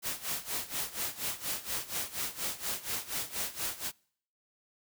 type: noise with tremolo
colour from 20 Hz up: white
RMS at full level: -33 dBFS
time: 0.02-3.92 s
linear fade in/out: 50 ms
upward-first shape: sine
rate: 4.2 Hz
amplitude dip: 85%
effects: noise-tail reverb RT60 0.6 s tail -26 dB re dry